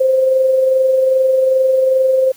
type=tone with amplitude modulation; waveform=sine; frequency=524 Hz; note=C5; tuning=2 cents sharp; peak=-8 dBFS; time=0-2.32 s; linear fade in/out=10 ms; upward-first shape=sine; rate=22.5 Hz; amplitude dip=35%; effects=white hiss -45 dBFS RMS until 2.36 s